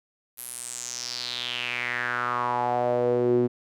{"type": "tone with band-pass filter sweep", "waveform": "sawtooth", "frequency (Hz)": 122.3, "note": "B2", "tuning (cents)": -16, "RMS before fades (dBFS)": -27, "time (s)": [0.37, 3.48], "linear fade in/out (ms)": 20, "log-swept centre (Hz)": [12000, 310], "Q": 4.9, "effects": []}